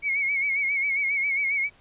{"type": "tone with vibrato", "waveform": "sine", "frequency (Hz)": 2217, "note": "C#7", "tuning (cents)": 0, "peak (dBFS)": -22, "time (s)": [0.02, 1.7], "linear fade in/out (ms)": 50, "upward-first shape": "sine", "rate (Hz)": 7.4, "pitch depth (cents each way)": 66, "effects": ["pink hiss -57 dBFS RMS until 1.8 s", "resampled to 8000 Hz"]}